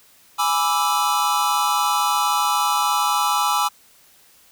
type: chord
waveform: square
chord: E dominant seventh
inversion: first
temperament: equal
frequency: 830.6 / 987.8 / 1174.7 / 1318.5 Hz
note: G#5 / B5 / D6 / E6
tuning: 0 / 0 / 0 / 0 cents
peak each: -24 dBFS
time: 0.38-3.69 s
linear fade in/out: 20 ms
effects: white hiss -53 dBFS RMS until 4.51 s